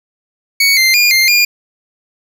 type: tone with pitch steps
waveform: 25% pulse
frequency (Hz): 2231 / 2087 / 2421 / 2104 / 2415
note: C#7 / C7 / D#7 / C7 / D7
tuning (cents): +11 / -5 / -48 / +9 / +48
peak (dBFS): -4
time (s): 0.6-1.45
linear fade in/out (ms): 5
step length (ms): 170
effects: none